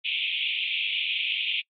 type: band-pass noise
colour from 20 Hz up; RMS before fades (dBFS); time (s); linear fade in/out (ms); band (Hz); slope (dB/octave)
pink; -28; 0.04-1.62; 20; 2300 to 3500; 96
effects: noise-tail reverb RT60 0.1 s tail -26 dB re dry + AAC 48 kbps